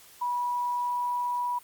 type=tone; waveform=sine; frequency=975 Hz; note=B5; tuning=23 cents flat; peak=-26 dBFS; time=0.21-1.59 s; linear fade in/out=10 ms; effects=white hiss -53 dBFS RMS until 1.63 s + Opus 48 kbps